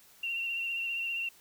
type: tone with vibrato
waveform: sine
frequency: 2741 Hz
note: F7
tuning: 33 cents flat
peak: -31 dBFS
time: 0.23-1.29 s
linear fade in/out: 5 ms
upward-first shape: triangle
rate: 15 Hz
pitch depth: 37 cents each way
effects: white hiss -59 dBFS RMS until 1.4 s